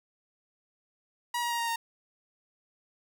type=tone with pitch steps; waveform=sawtooth; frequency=960 / 950.6 / 941.3 / 932.1 / 923 Hz; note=B5 / A#5 / A#5 / A#5 / A#5; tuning=-49 / +34 / +17 / 0 / -17 cents; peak=-25 dBFS; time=1.34-1.76 s; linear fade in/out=5 ms; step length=84 ms; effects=none